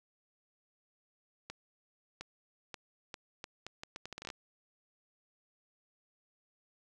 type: accelerating click train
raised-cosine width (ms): 0.2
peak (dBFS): -25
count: 16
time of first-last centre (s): 1.5-4.302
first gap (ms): 710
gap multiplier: 0.75
effects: none